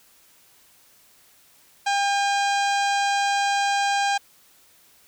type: harmonic tone with a mistuned harmonic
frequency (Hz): 801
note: G5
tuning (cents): +37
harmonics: 1 / 2 / 3 / 4 / 5 / 6 / 7 / 8 / 9 / 10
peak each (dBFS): -21 / -27 / -31 / -33 / -35 / -37 / -38 / -39 / -40 / -41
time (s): 1.86-4.18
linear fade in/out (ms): 10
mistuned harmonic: 3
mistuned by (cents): +38
effects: white hiss -56 dBFS RMS until 5.07 s